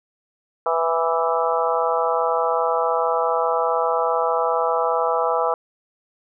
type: harmonic tone with a mistuned harmonic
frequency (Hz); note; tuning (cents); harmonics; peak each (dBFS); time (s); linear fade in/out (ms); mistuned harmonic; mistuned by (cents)
164.81; E3; 0; 3 / 4 / 5 / 6 / 7 / 8; -23 / -24 / -25 / -26 / -26 / -27; 0.66-5.54; 2; 7; +26
effects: none